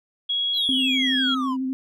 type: tone with pitch glide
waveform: sine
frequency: 3322 to 3299 Hz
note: G#7 to G#7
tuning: 0 to -12 cents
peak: -21 dBFS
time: 0.29-1.35 s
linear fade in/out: 10 ms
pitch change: -12 cents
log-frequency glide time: 0.89-1 s
type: exponential sweep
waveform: triangle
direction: down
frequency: 4220 to 954 Hz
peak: -24 dBFS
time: 0.53-1.57 s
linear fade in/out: 50 ms
type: tone with vibrato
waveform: sine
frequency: 261.6 Hz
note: C4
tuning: in tune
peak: -23 dBFS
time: 0.69-1.73 s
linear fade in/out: 0 ms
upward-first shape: square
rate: 12 Hz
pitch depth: 18 cents each way
effects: none